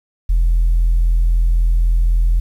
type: tone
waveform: sine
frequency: 41.91 Hz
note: E1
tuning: 29 cents sharp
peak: -9 dBFS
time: 0.29-2.4 s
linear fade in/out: 10 ms
effects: tanh soft clip ceiling -8 dBFS + 8-bit